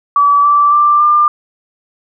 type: tone with pitch steps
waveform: sine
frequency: 1148 / 1164 / 1180.3 / 1196.8 Hz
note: D6 / D6 / D6 / D6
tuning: -40 / -16 / +8 / +32 cents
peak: -6 dBFS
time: 0.16-1.28 s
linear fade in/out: 2 ms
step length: 280 ms
effects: none